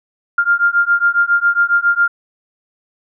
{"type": "beating tone pair", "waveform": "sine", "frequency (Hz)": [1396.9, 1404.2], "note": ["F6", "F6"], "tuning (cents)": [0, 9], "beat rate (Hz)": 7.3, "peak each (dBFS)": -14, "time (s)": [0.38, 2.08], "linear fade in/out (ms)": 5, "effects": []}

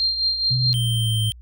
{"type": "tone with tremolo", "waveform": "sine", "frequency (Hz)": 4186, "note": "C8", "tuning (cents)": 0, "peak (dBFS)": -16, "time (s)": [0, 0.73], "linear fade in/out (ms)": 0, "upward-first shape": "triangle", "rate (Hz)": 4.7, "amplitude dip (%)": 65}
{"type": "tone with pitch glide", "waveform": "sine", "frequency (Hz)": [126, 111.61], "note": ["B2", "A2"], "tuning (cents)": [35, 25], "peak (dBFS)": -19, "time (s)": [0.5, 1.31], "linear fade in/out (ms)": 20, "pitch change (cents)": -210, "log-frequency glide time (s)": [0.63, 1.19]}
{"type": "tone", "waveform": "square", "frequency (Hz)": 3135, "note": "G7", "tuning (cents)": -1, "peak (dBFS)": -25, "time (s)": [0.74, 1.32], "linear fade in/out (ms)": 0}
{"effects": ["added 60 Hz sine -40 dBFS peak until 1.41 s"]}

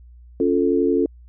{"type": "chord", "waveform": "sine", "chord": "Db augmented", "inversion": "none", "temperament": "equal", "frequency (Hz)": [277.2, 349.2, 440], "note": ["Db4", "F4", "A4"], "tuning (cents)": [0, 0, 0], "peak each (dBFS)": -20, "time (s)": [0.4, 1.06], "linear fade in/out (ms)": 2, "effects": ["added 60 Hz sine -42 dBFS peak until 1.28 s"]}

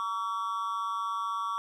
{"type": "tone with amplitude modulation", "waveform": "triangle", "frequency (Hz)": 1138, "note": "C#6", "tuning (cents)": 45, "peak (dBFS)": -24, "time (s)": [0, 1.58], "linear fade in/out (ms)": 0, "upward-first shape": "sine", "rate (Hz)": 204, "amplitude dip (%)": 85, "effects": []}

